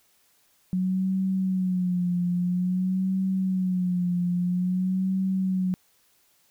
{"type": "tone with vibrato", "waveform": "sine", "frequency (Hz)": 183.1, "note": "F#3", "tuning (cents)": -18, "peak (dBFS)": -22, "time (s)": [0.73, 5.74], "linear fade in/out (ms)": 0, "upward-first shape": "sine", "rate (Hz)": 0.5, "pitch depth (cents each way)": 63, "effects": ["white hiss -64 dBFS RMS until 6.5 s"]}